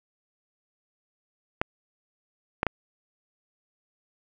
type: clicks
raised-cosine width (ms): 0.5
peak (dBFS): -8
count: 3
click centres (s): 1.615 / 2.631 / 2.667
effects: none